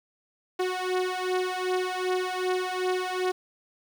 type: beating tone pair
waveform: sawtooth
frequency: 366.5 / 369.1 Hz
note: F#4 / F#4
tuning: -16 / -4 cents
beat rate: 2.6 Hz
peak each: -25 dBFS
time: 0.59-3.32 s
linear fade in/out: 10 ms
effects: low-pass 5000 Hz 12 dB/octave + 8-bit